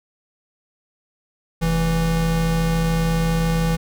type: tone pair together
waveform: square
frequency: 43.65 / 164.81 Hz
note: F1 / E3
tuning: 0 / 0 cents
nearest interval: octave + major seventh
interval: 2300 cents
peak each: -24 / -19 dBFS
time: 1.61-3.77 s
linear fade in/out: 20 ms
effects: none